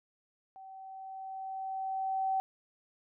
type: tone with level ramp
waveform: sine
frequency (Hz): 767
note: G5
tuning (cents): -38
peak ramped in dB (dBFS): -47 to -27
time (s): 0.56-2.4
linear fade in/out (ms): 0
effects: none